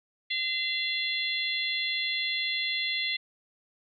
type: harmonic tone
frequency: 686 Hz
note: F5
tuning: 31 cents flat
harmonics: 3 / 4 / 5 / 6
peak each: -31 / -36 / -32 / -34 dBFS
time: 0.3-3.17 s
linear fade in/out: 10 ms
effects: none